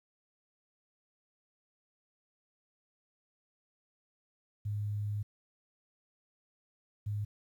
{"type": "tone bursts at uneven times", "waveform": "sine", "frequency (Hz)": 103.83, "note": "G#2", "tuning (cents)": 0, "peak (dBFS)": -32, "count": 2, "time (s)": [[4.65, 5.23], [7.06, 7.25]], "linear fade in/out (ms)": 10, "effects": ["11-bit"]}